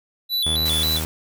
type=tone with vibrato; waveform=square; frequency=3699 Hz; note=A#7; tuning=14 cents flat; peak=-20 dBFS; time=0.29-1.01 s; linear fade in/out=50 ms; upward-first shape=square; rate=3.7 Hz; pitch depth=120 cents each way
type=tone; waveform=sawtooth; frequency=79 Hz; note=D#2; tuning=27 cents sharp; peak=-21 dBFS; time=0.46-1.05 s; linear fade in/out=0 ms
type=high-pass noise; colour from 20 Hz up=white; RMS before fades=-30 dBFS; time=0.65-1.05 s; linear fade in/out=10 ms; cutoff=460 Hz; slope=24 dB/octave
effects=none